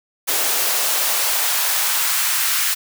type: noise with high-pass filter sweep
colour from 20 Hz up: white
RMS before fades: -19 dBFS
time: 0.27-2.75 s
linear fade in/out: 20 ms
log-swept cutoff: 410 to 1500 Hz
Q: 1.2
effects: none